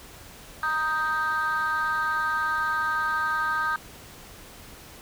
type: chord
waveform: sine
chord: Eb major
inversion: second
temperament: equal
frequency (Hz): 932.3 / 1244.5 / 1568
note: Bb5 / Eb6 / G6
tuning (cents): 0 / 0 / 0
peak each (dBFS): -30 / -25 / -25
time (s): 0.63-3.76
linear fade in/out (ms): 2
effects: tanh soft clip ceiling -19 dBFS + pink hiss -46 dBFS RMS until 5.01 s